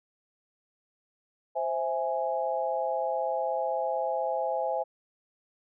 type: chord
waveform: sine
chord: C augmented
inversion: none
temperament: equal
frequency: 523.3 / 659.3 / 830.6 Hz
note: C5 / E5 / G#5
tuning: 0 / 0 / 0 cents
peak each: -31 dBFS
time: 1.55-4.84 s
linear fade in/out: 20 ms
effects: none